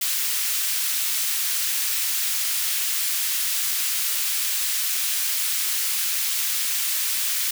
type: high-pass noise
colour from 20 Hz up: white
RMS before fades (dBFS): -24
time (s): 0.01-7.51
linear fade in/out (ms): 5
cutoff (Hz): 1900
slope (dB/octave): 12
effects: none